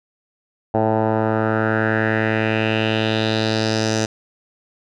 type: tone with low-pass filter sweep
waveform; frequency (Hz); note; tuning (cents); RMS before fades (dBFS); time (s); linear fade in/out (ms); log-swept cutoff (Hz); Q
10% pulse; 110; A2; 0; -19; 0.74-4.06; 5; 800 to 6200; 3.3
effects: none